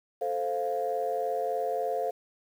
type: chord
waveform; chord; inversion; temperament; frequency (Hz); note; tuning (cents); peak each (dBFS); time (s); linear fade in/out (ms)
sine; F major; first; equal; 440 / 523.3 / 698.5; A4 / C5 / F5; 0 / 0 / 0; -32 / -31 / -30; 0.21-2.11; 10
effects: tanh soft clip ceiling -19 dBFS + 9-bit